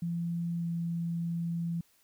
sine tone with pitch glide, 170.2 to 168.93 Hz, F3 to E3, -44 to +43 cents, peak -30 dBFS, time 0.02-1.81 s, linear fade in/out 5 ms, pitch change -13 cents, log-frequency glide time 0.59-0.64 s, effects white hiss -67 dBFS RMS until 2.03 s

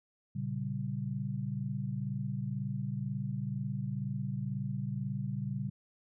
sine chord, G diminished, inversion first, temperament equal with one note detuned, 116.54 / 138.59 / 194.98 Hz, Bb2 / Db3 / G3, 0 / 0 / -9 cents, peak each -38 / -36 / -38 dBFS, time 0.35-5.7 s, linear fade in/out 10 ms, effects none

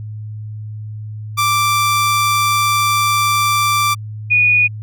sawtooth / sine tone pair in turn, 1174.7 / 2461 Hz, D6 / D#7, 0 / -20 cents, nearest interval octave + minor second, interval 1280 cents, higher second, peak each -9 dBFS, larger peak neither, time 1.37-3.95 / 4.3-4.68 s, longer first, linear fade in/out 20 ms, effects added 107 Hz sine -25 dBFS peak until 4.82 s

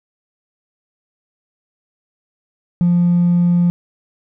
sine tone with hard clipping, 174.6 Hz, F3, in tune, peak -11 dBFS, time 2.81-3.7 s, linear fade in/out 0 ms, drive 1 dB, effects none

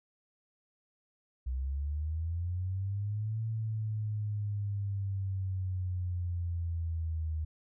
sine linear two-way sweep, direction up then down, 62.3 to 112.1 to 77.9 Hz, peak -31 dBFS, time 1.46-7.45 s, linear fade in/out 10 ms, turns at 3.43 s, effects none

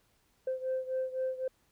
sine beating tone pair, 518 / 521.9 Hz, C5 / C5, -17 / -4 cents, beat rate 3.9 Hz, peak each -32 / -35 dBFS, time 0.47-1.48 s, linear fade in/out 5 ms, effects tanh soft clip ceiling -26 dBFS + pink hiss -71 dBFS RMS until 1.71 s

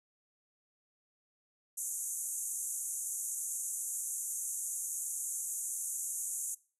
pink band-pass noise, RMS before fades -38 dBFS, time 1.77-6.55 s, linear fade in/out 10 ms, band 6400 to 12000 Hz, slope 96 dB/octave, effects noise-tail reverb RT60 0.4 s tail -22 dB re dry

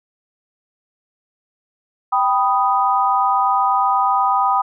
sine chord, G augmented, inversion none, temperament equal, 784 / 987.8 / 1244.5 Hz, G5 / B5 / D#6, 0 / 0 / 0 cents, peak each -18 dBFS, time 2.12-4.62 s, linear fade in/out 10 ms, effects none

